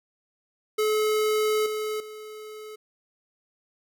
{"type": "tone with level steps", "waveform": "square", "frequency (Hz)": 429.3, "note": "A4", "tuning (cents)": -43, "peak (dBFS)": [-22, -28, -39], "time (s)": [0.78, 2.76], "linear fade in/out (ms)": 10, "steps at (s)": [1.66, 2], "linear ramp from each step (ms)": 2, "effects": []}